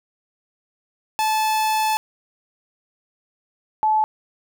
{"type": "tone pair in turn", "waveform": ["45% pulse", "sine"], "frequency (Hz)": [869, 864.5], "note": ["A5", "A5"], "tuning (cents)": [-22, -31], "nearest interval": "unison", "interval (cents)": 9, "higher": "first", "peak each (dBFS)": [-18, -15], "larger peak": "second", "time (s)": [[1.19, 1.97], [3.83, 4.04]], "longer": "first", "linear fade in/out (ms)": 0, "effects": []}